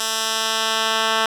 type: tone with band-pass filter sweep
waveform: 10% pulse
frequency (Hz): 222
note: A3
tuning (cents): +16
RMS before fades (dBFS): -21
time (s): 0-1.26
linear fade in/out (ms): 2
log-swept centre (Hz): 6200 to 2400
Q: 0.8
effects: 7-bit